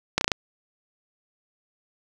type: slowing click train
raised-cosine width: 0.2 ms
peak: -3 dBFS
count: 5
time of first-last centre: 0.18-0.318 s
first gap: 31 ms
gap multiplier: 1.07
effects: none